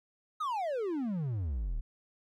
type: exponential sweep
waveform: triangle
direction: down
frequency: 1303 to 33.19 Hz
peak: -29 dBFS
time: 0.4-1.81 s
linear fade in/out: 10 ms
effects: none